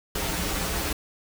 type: noise with comb filter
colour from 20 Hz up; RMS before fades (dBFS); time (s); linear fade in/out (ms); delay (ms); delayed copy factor
pink; -28; 0.15-0.93; 5; 8.3; -0.75
effects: none